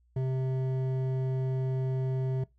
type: tone with hard clipping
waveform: sine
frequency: 130.8 Hz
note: C3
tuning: in tune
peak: -29 dBFS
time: 0.16-2.44 s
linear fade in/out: 5 ms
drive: 10 dB
effects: noise-tail reverb RT60 0.2 s tail -22 dB re dry + added 60 Hz sine -63 dBFS peak until 2.58 s